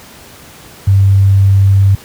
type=tone; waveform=sine; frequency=97.9 Hz; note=G2; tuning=2 cents flat; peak=-4 dBFS; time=0.87-1.95 s; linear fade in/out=5 ms; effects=pink hiss -36 dBFS RMS until 2.04 s + high-pass 60 Hz 12 dB/octave